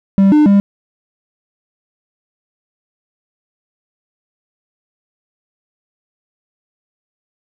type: tone with pitch steps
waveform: triangle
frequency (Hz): 195.5 / 300.6 / 200.1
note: G3 / D4 / G3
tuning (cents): -4 / +40 / +36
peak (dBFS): -4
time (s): 0.18-0.6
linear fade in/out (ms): 0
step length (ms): 140
effects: none